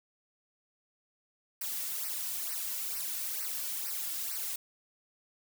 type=noise with flanger; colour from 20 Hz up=blue; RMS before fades=-36 dBFS; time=1.61-4.56 s; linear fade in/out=5 ms; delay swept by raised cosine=0.28 to 2.48 ms; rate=2.2 Hz; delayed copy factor=-0.95; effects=none